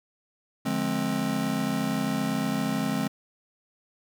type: chord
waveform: square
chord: D half-diminished seventh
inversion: none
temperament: just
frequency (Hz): 146.83 / 176.2 / 211.4 / 264.3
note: D3 / F3 / Ab3 / C4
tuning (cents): 0 / +16 / +31 / +18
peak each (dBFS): -35 / -34 / -30 / -30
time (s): 0.65-3.08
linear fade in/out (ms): 10
effects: none